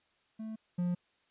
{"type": "tone pair in turn", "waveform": "triangle", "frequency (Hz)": [219.9, 176.87], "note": ["A3", "F3"], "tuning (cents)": [-1, 22], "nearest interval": "major third", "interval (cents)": 377, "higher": "first", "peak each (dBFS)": [-36, -27], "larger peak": "second", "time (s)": [[0.39, 0.56], [0.78, 0.95]], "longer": "neither", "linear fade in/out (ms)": 10, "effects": ["white hiss -72 dBFS RMS until 1.3 s", "resampled to 8000 Hz"]}